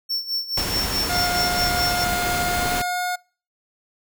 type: tone with tremolo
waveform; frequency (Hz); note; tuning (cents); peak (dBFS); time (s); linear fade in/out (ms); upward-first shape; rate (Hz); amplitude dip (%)
square; 5430; F8; -50; -21; 0.09-2.05; 20; sine; 4.7; 80
type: noise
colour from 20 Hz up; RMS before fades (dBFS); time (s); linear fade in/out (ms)
pink; -26; 0.57-2.82; 5
type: tone with pitch glide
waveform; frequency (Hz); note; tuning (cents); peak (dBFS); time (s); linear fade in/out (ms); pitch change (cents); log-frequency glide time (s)
25% pulse; 710 to 719.9; F5 to F#5; +28 to -48; -19; 1.09-3.16; 10; +24; 2.54-2.99
effects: noise-tail reverb RT60 0.4 s tail -26 dB re dry